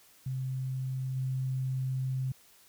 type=tone with level steps; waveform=sine; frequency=130.81 Hz; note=C3; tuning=in tune; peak=-31 / -29 dBFS; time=0.26-2.32 s; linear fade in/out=5 ms; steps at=1.15 s; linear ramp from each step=20 ms; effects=white hiss -60 dBFS RMS until 2.68 s